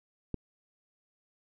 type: click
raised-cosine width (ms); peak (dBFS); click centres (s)
3; -20; 0.343
effects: none

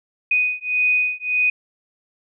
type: beating tone pair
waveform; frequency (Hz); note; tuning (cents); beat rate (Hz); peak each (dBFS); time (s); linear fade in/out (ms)
sine; 2489 / 2490.7; D#7 / D#7; 0 / +1; 1.7; -20; 0.31-1.5; 5
effects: none

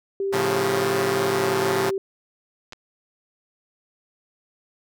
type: tone with pitch glide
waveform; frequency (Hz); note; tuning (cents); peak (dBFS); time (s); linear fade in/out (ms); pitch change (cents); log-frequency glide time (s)
sine; 392.3 to 387.6; G4 to G4; +1 to -20; -22; 0.2-1.98; 2; -21; 1.21-1.54
type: chord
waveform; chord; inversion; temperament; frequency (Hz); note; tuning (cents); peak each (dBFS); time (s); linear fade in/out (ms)
5% pulse; A augmented; none; equal with one note detuned; 110 / 138.59 / 176.13; A2 / C#3 / E#3; 0 / 0 / +15; -16; 0.32-1.91; 20
type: clicks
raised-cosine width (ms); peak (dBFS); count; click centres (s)
0.2; -21; 2; 2.724 / 2.732
effects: none

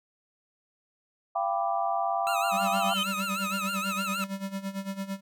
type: chord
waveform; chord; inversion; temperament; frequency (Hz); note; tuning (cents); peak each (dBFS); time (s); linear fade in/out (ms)
sine; G dominant seventh; third; equal with one note detuned; 684.9 / 784 / 987.8 / 1174.7; F5 / G5 / B5 / D6; -34 / 0 / 0 / 0; -29 / -29 / -35 / -33; 1.35-2.94; 10
type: tone with vibrato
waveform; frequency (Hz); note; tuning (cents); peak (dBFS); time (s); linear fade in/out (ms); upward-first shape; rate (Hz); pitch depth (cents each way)
25% pulse; 1318.5; E6; 0; -26; 2.27-4.24; 0; sine; 6.4; 110
type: tone with exponential growth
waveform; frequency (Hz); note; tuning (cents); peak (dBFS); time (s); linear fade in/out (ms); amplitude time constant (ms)
triangle; 3065; G7; -40; -24; 2.43-3.03; 1; 130
type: tone with tremolo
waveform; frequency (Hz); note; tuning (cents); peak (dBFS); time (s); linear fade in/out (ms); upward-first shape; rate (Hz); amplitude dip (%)
square; 194.9; G3; -10; -30; 2.51-5.21; 50; sine; 8.9; 80
effects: none

